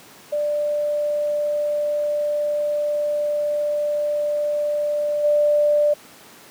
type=tone with level steps; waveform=sine; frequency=591 Hz; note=D5; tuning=11 cents sharp; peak=-19 / -14 dBFS; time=0.32-5.94 s; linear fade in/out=10 ms; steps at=5.23 s; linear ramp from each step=20 ms; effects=pink hiss -45 dBFS RMS until 6.5 s + high-pass 200 Hz 12 dB/octave